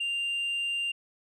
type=tone; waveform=sine; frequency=2790 Hz; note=F7; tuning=2 cents flat; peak=-25 dBFS; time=0-0.92 s; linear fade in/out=10 ms; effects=tanh soft clip ceiling -27 dBFS